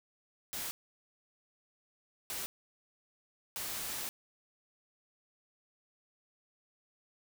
white noise bursts at uneven times, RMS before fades -39 dBFS, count 3, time 0.53-0.71 / 2.3-2.46 / 3.56-4.09 s, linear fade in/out 0 ms, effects none

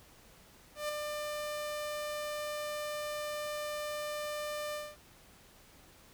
sawtooth tone with ADSR envelope, 597 Hz, D5, 28 cents sharp, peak -28 dBFS, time 0.75-4.97 s, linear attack 140 ms, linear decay 6 ms, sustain -4 dB, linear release 230 ms, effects pink hiss -59 dBFS RMS until 6.13 s

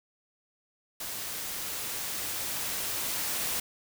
white noise with level ramp, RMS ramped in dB -37 to -31 dBFS, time 1-3.6 s, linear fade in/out 5 ms, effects none

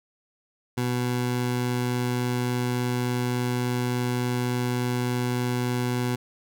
20% pulse tone, 123.47 Hz, B2, in tune, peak -19 dBFS, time 0.77-6.16 s, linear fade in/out 10 ms, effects none

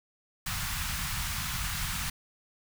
pink band-stop noise, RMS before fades -33 dBFS, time 0.46-2.1 s, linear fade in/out 5 ms, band 170 to 1000 Hz, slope 24 dB/octave, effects none

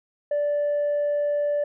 sine tone, 584 Hz, D5, 10 cents flat, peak -19 dBFS, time 0.31-1.64 s, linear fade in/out 5 ms, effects tanh soft clip ceiling -19 dBFS

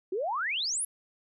sine exponential sweep, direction up, 349.2 to 11470 Hz, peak -28 dBFS, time 0.12-0.85 s, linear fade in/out 5 ms, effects none

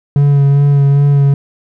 triangle tone with vibrato, 141.4 Hz, C#3, 35 cents sharp, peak -4 dBFS, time 0.16-1.34 s, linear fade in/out 2 ms, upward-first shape sine, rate 2.5 Hz, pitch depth 21 cents each way, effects none

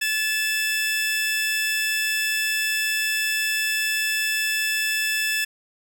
sawtooth tone pair together, 1729.6 / 2637 Hz, A6 / E7, -30 / 0 cents, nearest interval perfect fifth, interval 730 cents, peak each -21 dBFS, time 0.01-5.45 s, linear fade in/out 10 ms, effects none

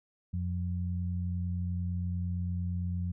sine tone pair together, 88.9 / 177.65 Hz, F2 / F3, +31 / +30 cents, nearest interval octave, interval 1199 cents, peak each -31 / -36 dBFS, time 0.33-3.12 s, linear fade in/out 10 ms, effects none

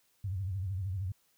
sine tone with vibrato, 95 Hz, F#2, 46 cents sharp, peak -32 dBFS, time 0.24-1.12 s, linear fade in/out 5 ms, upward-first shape sine, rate 13 Hz, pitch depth 130 cents each way, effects white hiss -71 dBFS RMS until 1.37 s

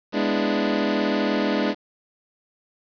25% pulse chord, E dominant seventh, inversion first, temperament equal, 207.7 / 246.9 / 293.7 / 329.6 Hz, G#3 / B3 / D4 / E4, 0 / 0 / 0 / 0 cents, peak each -21 / -24 / -21 / -25 dBFS, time 0.12-1.75 s, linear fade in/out 50 ms, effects resampled to 11025 Hz + 7-bit

